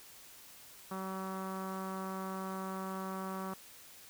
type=tone with low-pass filter; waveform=sawtooth; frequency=190 Hz; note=F#3; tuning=46 cents sharp; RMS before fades=-40 dBFS; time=0.91-3.54 s; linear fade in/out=5 ms; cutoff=1200 Hz; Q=3.8; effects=white hiss -55 dBFS RMS until 4.09 s